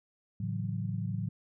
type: chord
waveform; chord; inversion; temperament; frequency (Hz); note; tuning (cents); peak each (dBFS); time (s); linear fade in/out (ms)
sine; F# minor seventh; first; equal with one note detuned; 110 / 140.69 / 164.81 / 185; A2 / C#3 / E3 / F#3; 0 / +26 / 0 / 0; -34 / -39 / -39 / -37; 0.4-1.29; 5
effects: none